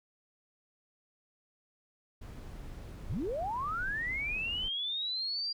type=noise; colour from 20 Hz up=brown; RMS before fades=-44 dBFS; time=2.21-4.69 s; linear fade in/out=10 ms
type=linear sweep; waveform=sine; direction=up; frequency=58.27 to 4800 Hz; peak=-32 dBFS; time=3.09-5.53 s; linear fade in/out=10 ms
effects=none